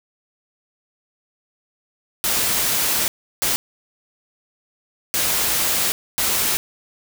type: noise bursts at uneven times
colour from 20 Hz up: white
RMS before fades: -20 dBFS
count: 4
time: 2.24-3.08 / 3.42-3.56 / 5.14-5.92 / 6.18-6.57 s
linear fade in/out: 0 ms
effects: none